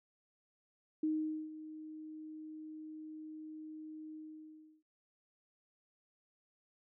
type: tone with ADSR envelope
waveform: sine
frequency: 311.1 Hz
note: D#4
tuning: in tune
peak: -30 dBFS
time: 1.03-4.83 s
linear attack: 5 ms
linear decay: 460 ms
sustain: -15 dB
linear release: 680 ms
effects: none